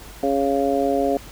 harmonic tone, 138.59 Hz, C#3, in tune, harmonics 2 / 3 / 4 / 5, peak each -23 / -23 / -23 / -23 dBFS, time 0.23-1.17 s, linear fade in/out 2 ms, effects added 50 Hz sine -43 dBFS peak until 1.31 s + pink hiss -42 dBFS RMS until 1.31 s

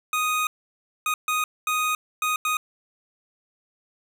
25% pulse tone bursts at uneven times, 1244.5 Hz, D#6, in tune, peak -18 dBFS, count 6, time 0.13-0.47 / 1.06-1.14 / 1.28-1.44 / 1.67-1.95 / 2.22-2.36 / 2.45-2.57 s, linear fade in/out 2 ms, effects none

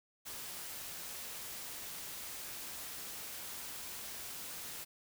white noise, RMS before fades -45 dBFS, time 0.25-4.85 s, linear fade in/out 20 ms, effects none

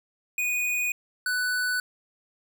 square tone pair in turn, 2472 / 1491.2 Hz, D#7 / F#6, -12 / +13 cents, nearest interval major sixth, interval 875 cents, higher first, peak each -25 dBFS, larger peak neither, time 0.38-0.92 / 1.26-1.8 s, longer neither, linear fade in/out 2 ms, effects none

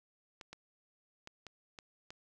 clicks, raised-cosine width 0.2 ms, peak -30 dBFS, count 6, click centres 0.412 / 0.53 / 1.274 / 1.467 / 1.788 / 2.105 s, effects none

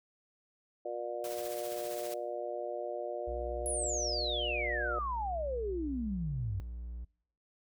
harmonic tone, 119.5 Hz, A#2, 43 cents sharp, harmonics 3 / 4 / 5 / 6, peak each -42 / -42 / -38 / -44 dBFS, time 0.85-4.99 s, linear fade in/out 5 ms
white noise with tremolo, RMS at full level -44 dBFS, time 1.24-2.14 s, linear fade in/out 2 ms, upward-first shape triangle, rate 15 Hz, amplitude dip 50%
triangle tone with vibrato, 60.3 Hz, B1, 41 cents flat, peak -37 dBFS, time 3.27-7.05 s, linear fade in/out 10 ms, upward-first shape square, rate 0.51 Hz, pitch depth 33 cents each way
sine exponential sweep, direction down, 10640 to 90.7 Hz, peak -33 dBFS, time 3.66-6.6 s, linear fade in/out 0 ms
effects noise-tail reverb RT60 0.6 s tail -24 dB re dry

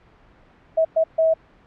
sine tone bursts at uneven times, 645 Hz, E5, 38 cents flat, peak -14 dBFS, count 3, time 0.77-0.85 / 0.96-1.04 / 1.18-1.34 s, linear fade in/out 10 ms, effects pink hiss -53 dBFS RMS until 1.66 s + low-pass 2000 Hz 12 dB/octave

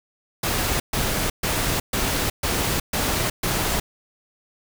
pink noise bursts, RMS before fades -23 dBFS, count 7, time 0.43-3.8 s, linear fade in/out 5 ms, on 370 ms, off 130 ms, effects none

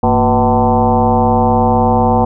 sine tone with frequency modulation, 493.9 Hz, B4, in tune, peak -8 dBFS, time 0.03-2.25 s, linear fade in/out 5 ms, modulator 132 Hz, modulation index 3.4, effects none

